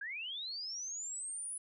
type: linear sweep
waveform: sine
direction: up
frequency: 1568 to 10100 Hz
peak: -39 dBFS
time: 0.01-1.58 s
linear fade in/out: 5 ms
effects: none